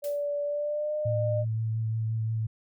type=tone with pitch glide; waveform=sine; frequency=579 to 605.3 Hz; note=D5 to D#5; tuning=-25 to -48 cents; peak=-27 dBFS; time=0.02-1.45 s; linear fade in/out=50 ms; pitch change=+77 cents; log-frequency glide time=0.43-0.95 s
type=noise with exponential decay; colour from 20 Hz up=blue; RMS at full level=-40 dBFS; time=0.04-0.27 s; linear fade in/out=0 ms; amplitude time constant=50 ms
type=tone with vibrato; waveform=sine; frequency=111.4 Hz; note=A2; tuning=22 cents sharp; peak=-26 dBFS; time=1.05-2.47 s; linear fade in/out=10 ms; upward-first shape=sine; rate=5.7 Hz; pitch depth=16 cents each way
effects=none